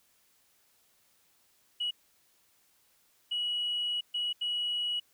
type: tone bursts at uneven times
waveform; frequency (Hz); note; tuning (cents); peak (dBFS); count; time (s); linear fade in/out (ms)
sine; 2920; F#7; -24; -28; 4; 1.8-1.91 / 3.31-4.01 / 4.14-4.33 / 4.41-5; 10
effects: tanh soft clip ceiling -25 dBFS + white hiss -68 dBFS RMS until 5.13 s